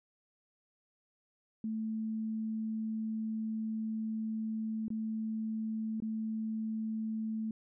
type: tone with dropouts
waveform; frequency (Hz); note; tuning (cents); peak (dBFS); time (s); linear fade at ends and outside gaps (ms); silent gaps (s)
sine; 220; A3; 0; -33; 1.64-7.51; 2; 4.882-4.903 / 6.002-6.022
effects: none